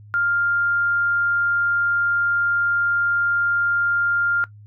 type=tone; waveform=sine; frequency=1400 Hz; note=F6; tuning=4 cents sharp; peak=-17 dBFS; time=0.14-4.44 s; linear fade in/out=0 ms; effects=noise-tail reverb RT60 0.1 s tail -18 dB re dry + added 104 Hz sine -41 dBFS peak until 4.66 s